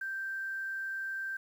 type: tone with quantisation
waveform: sine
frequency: 1568 Hz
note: G6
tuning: in tune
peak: -34 dBFS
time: 0.01-1.37 s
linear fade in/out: 5 ms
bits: 10
effects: none